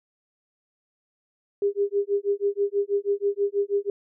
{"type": "tone with tremolo", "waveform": "sine", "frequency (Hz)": 403.3, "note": "G4", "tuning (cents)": 49, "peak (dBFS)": -18, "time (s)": [1.62, 3.9], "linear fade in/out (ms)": 2, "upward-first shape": "sine", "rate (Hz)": 6.2, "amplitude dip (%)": 100, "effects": []}